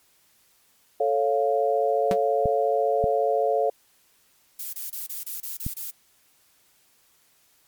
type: chord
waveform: sine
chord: A augmented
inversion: none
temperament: equal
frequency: 440 / 554.4 / 698.5 Hz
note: A4 / C#5 / E#5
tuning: 0 / 0 / 0 cents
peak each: -24 dBFS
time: 1-3.7 s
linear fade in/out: 5 ms
type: tone with exponential decay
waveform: sawtooth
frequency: 191.3 Hz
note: G3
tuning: 42 cents flat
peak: -17 dBFS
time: 2.11-2.18 s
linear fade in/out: 0 ms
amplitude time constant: 15 ms
type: clicks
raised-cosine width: 5 ms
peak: -16 dBFS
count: 3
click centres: 2.457 / 3.041 / 5.665 s
type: noise bursts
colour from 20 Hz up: violet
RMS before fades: -33 dBFS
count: 8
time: 4.59-5.906 s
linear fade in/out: 5 ms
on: 140 ms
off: 28 ms
effects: white hiss -62 dBFS RMS until 7.67 s + MP3 96 kbps